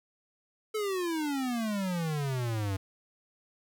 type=exponential sweep; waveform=square; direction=down; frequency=440 to 94 Hz; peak=-30 dBFS; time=0.74-2.77 s; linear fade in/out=10 ms; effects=11-bit